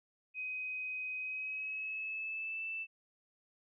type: tone with pitch glide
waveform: sine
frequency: 2515 to 2649 Hz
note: D#7 to E7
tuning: +18 to +8 cents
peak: -37 dBFS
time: 0.34-2.87 s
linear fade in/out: 50 ms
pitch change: +90 cents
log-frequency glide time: 1.18-2.64 s
effects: none